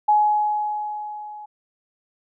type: tone with level ramp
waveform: sine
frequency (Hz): 842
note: G#5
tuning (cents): +24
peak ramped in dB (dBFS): -12 to -35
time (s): 0.08-1.46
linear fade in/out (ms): 10
effects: none